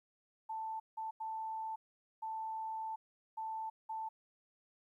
sine tone bursts at uneven times, 884 Hz, A5, 8 cents sharp, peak -38 dBFS, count 6, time 0.49-0.8 / 0.97-1.11 / 1.2-1.76 / 2.22-2.96 / 3.37-3.7 / 3.89-4.09 s, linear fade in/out 10 ms, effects 13-bit

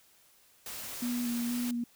white noise, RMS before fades -41 dBFS, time 0.66-1.71 s, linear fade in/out 2 ms
sine tone with vibrato, 240.2 Hz, B3, 48 cents flat, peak -30 dBFS, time 1.02-1.84 s, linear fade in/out 5 ms, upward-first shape square, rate 2.1 Hz, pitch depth 17 cents each way
effects white hiss -63 dBFS RMS until 1.95 s

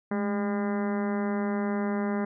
harmonic tone with a mistuned harmonic, 202 Hz, G#3, 48 cents flat, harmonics 1 / 2 / 3 / 4 / 5 / 6 / 7 / 8 / 9 / 10, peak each -27 / -33 / -37 / -39 / -41 / -43 / -44 / -45 / -46 / -47 dBFS, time 0.11-2.25 s, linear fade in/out 5 ms, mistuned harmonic 1, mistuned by +58 cents, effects none

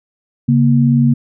sine tone pair together, 137.9 / 235.7 Hz, C#3 / A#3, -9 / +19 cents, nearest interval major sixth, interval 928 cents, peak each -11 dBFS, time 0.48-1.14 s, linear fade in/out 10 ms, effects none

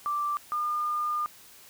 sine tone pair in turn, 1175 / 1210.1 Hz, D6 / D#6, +1 / -49 cents, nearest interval minor second, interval 50 cents, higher second, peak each -26 dBFS, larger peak neither, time 0.06-0.37 / 0.52-1.26 s, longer second, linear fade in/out 0 ms, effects white hiss -52 dBFS RMS until 1.69 s

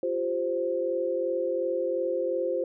sine chord, F suspended second, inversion none, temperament equal, 349.2 / 392 / 523.3 Hz, F4 / G4 / C5, 0 / 0 / 0 cents, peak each -31 / -33 / -27 dBFS, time 0.03-2.64 s, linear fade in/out 2 ms, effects none

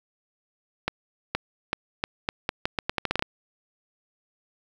accelerating click train, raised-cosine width 0.3 ms, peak -8 dBFS, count 15, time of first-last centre 0.88-3.224 s, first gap 470 ms, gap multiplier 0.81, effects 7-bit

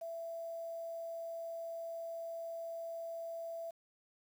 sine tone with quantisation, 666 Hz, E5, 18 cents sharp, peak -40 dBFS, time 0.01-3.71 s, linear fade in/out 10 ms, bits 10, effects none

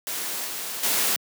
white noise with level steps, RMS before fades -30 / -32 / -23 dBFS, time 0.07-1.16 s, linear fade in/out 0 ms, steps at 0.45 / 0.83 s, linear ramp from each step 5 ms, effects high-pass 200 Hz 12 dB/octave

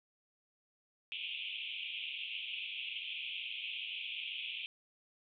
pink band-pass noise, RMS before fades -42 dBFS, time 1.12-4.66 s, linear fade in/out 0 ms, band 2400 to 3400 Hz, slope 96 dB/octave, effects none

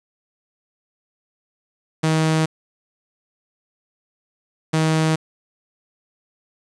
sawtooth tone pair in turn, 158.5 / 158.5 Hz, D#3 / D#3, +32 / +32 cents, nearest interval unison, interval 0 cents, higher neither, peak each -12 dBFS, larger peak neither, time 2.03-2.46 / 4.73-5.16 s, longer neither, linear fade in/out 10 ms, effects resampled to 22050 Hz + 7-bit

